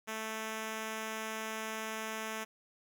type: tone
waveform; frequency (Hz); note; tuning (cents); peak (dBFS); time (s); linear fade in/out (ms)
5% pulse; 219.8; A3; -2; -26; 0.07-2.45; 20
effects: none